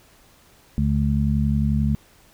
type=harmonic tone; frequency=71.3 Hz; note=C#2; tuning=49 cents sharp; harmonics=1 / 2 / 3; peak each=-22 / -22 / -22 dBFS; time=0.78-1.95 s; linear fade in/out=0 ms; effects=pink hiss -54 dBFS RMS until 2.33 s